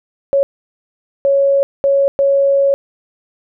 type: tone bursts at uneven times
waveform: sine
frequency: 554.4 Hz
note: C#5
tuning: in tune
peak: -9 dBFS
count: 4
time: 0.33-0.43 / 1.25-1.63 / 1.84-2.08 / 2.19-2.74 s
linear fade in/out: 0 ms
effects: none